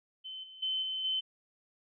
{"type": "tone with level steps", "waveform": "sine", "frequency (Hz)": 3063, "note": "G7", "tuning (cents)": -41, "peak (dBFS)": [-40, -48, -30, -33, -29], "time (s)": [0.24, 1.21], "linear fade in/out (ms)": 20, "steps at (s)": [0.43, 0.62, 0.82, 1.04], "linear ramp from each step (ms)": 10, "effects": []}